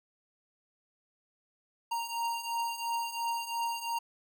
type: beating tone pair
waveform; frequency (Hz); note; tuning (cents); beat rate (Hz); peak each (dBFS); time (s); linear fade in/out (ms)
square; 928 / 930.9; A#5 / A#5; -8 / -3; 2.9; -38 / -34; 1.91-3.99; 10
effects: none